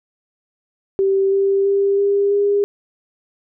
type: tone with pitch steps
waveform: sine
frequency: 388.9 / 393 / 397.1 / 401.2 / 405.4 Hz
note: G4 / G4 / G4 / G4 / G#4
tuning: -14 / +4 / +22 / +40 / -42 cents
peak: -13 dBFS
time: 0.99-2.64 s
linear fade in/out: 0 ms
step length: 330 ms
effects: none